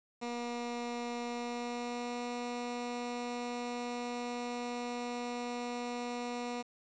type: tone with pitch glide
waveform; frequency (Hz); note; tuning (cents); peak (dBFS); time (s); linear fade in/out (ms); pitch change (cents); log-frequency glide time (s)
15% pulse; 239.4 to 242.3; A#3 to B3; +46 to -33; -30; 0.21-6.63; 20; +21; 1.24-2.25
effects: resampled to 16000 Hz + 10-bit